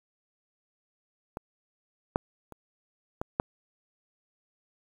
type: clicks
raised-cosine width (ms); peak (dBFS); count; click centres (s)
1; -21 / -10 / -30 / -17 / -10; 5; 1.371 / 2.159 / 2.523 / 3.215 / 3.399
effects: 8-bit